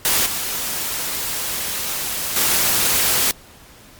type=noise with level steps; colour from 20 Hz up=white; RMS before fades=-17 / -24 / -17 dBFS; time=0.05-3.31 s; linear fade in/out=0 ms; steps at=0.26 / 2.36 s; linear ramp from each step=2 ms; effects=pink hiss -45 dBFS RMS until 3.99 s + MP3 96 kbps